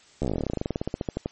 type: slowing click train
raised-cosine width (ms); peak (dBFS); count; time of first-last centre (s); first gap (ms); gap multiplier
2; -13; 27; 0.22-1.259; 13; 1.08
effects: white hiss -55 dBFS RMS until 1.31 s + MP3 32 kbps